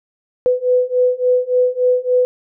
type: beating tone pair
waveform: sine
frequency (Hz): 498.1 / 501.6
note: B4 / B4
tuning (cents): +15 / +27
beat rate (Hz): 3.5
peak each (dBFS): -16 / -15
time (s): 0.46-2.25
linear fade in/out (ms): 0
effects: none